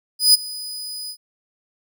sawtooth tone with ADSR envelope, 4978 Hz, D#8, in tune, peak -5 dBFS, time 0.19-1.17 s, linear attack 150 ms, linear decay 19 ms, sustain -21 dB, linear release 74 ms, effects none

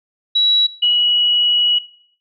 sine tone pair in turn, 3900 / 2922 Hz, B7 / F#7, -23 / -22 cents, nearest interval perfect fourth, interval 499 cents, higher first, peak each -11 dBFS, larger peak neither, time 0.35-0.67 / 0.82-1.79 s, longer second, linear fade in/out 10 ms, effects noise-tail reverb RT60 0.6 s tail -19 dB re dry

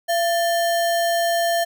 sine tone with sample-and-hold, 680 Hz, F5, 46 cents flat, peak -17 dBFS, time 0.08-1.65 s, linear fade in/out 20 ms, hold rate 2450 Hz, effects none

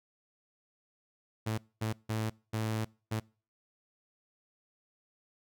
sawtooth tone bursts at uneven times, 110 Hz, A2, in tune, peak -27 dBFS, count 5, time 1.46-1.58 / 1.81-1.93 / 2.09-2.3 / 2.53-2.85 / 3.11-3.2 s, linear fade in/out 10 ms, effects noise-tail reverb RT60 0.4 s tail -25 dB re dry

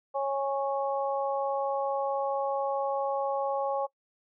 harmonic tone, 275.5 Hz, C#4, 11 cents flat, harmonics 2 / 3 / 4, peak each -29 / -31 / -36 dBFS, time 0.14-3.87 s, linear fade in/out 20 ms, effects noise-tail reverb RT60 0.1 s tail -22 dB re dry

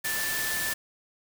sine tone in noise, 1760 Hz, A6, in tune, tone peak -31 dBFS, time 0.04-0.74 s, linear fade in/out 10 ms, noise white, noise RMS -31 dBFS, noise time 0.04-0.74 s, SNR -3 dB, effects none

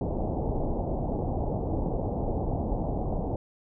pink low-pass noise, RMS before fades -29 dBFS, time 0.01-3.36 s, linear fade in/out 2 ms, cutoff 830 Hz, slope 48 dB/octave, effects none

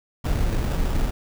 brown noise with sample-and-hold, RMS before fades -22 dBFS, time 0.24-1.11 s, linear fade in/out 10 ms, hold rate 2100 Hz, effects none

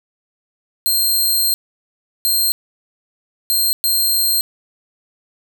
10% pulse tone bursts at uneven times, 4186 Hz, C8, in tune, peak -7 dBFS, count 4, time 0.86-1.54 / 2.25-2.52 / 3.5-3.73 / 3.84-4.41 s, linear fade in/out 0 ms, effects none

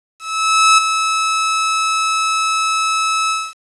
sawtooth tone with ADSR envelope, 1300 Hz, E6, 24 cents flat, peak -3 dBFS, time 0.19-3.54 s, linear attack 590 ms, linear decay 9 ms, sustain -8 dB, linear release 240 ms, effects resampled to 24000 Hz + 7-bit

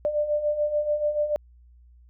sine beating tone pair, 590 / 596.9 Hz, D5 / D5, +8 / +28 cents, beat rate 6.9 Hz, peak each -29 / -23 dBFS, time 0.05-1.36 s, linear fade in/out 0 ms, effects added 60 Hz sine -50 dBFS peak until 2.09 s

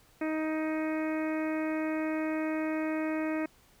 harmonic tone, 313.3 Hz, D#4, 12 cents sharp, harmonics 1 / 2 / 3 / 4 / 5 / 6 / 7 / 8, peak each -30 / -36 / -44 / -44 / -45 / -44 / -45 / -47 dBFS, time 0.21-3.46 s, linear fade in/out 5 ms, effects pink hiss -62 dBFS RMS until 3.8 s

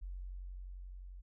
sine tone with level ramp, 45.74 Hz, F#1, 19 cents flat, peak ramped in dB -40 to -47 dBFS, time 0.01-1.22 s, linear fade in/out 20 ms, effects none

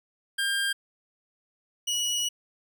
25% pulse tone pair in turn, 1600 / 2923 Hz, G6 / F#7, +35 / -22 cents, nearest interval minor seventh, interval 1043 cents, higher second, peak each -21 / -22 dBFS, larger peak first, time 0.38-0.73 / 1.87-2.29 s, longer second, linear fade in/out 10 ms, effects none

